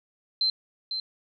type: tone with echo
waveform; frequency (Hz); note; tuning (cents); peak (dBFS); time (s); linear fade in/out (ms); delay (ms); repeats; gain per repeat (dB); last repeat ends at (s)
sine; 4107; C8; -33; -21; 0.41-0.5; 2; 500; 1; -7; 1
effects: none